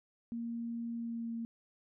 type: tone with pitch glide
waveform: sine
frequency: 233.1 to 230.2 Hz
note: A#3 to A#3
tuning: 0 to -22 cents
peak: -36 dBFS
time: 0.32-1.45 s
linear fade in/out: 0 ms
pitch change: -22 cents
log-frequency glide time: 0.95-1.34 s
effects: none